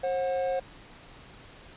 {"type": "tone pair together", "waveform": "triangle", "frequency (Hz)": [534.5, 731], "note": ["C5", "F#5"], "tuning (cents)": [37, -21], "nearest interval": "perfect fourth", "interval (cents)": 542, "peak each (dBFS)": [-25, -30], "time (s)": [0.03, 0.6], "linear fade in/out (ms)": 10, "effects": ["pink hiss -50 dBFS RMS until 1.76 s", "resampled to 8000 Hz"]}